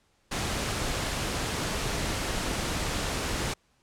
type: noise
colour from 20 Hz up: pink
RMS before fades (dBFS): -30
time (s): 0.31-3.54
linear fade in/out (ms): 10
effects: pink hiss -68 dBFS RMS until 3.82 s + low-pass 9000 Hz 12 dB/octave